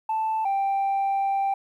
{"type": "tone pair in turn", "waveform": "sine", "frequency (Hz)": [880, 786.3], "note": ["A5", "G5"], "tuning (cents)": [0, 5], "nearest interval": "major second", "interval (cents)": 195, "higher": "first", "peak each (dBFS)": [-21, -19], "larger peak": "second", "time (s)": [[0.09, 0.45], [0.45, 1.54]], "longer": "second", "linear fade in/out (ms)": 5, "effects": ["tanh soft clip ceiling -20 dBFS", "10-bit"]}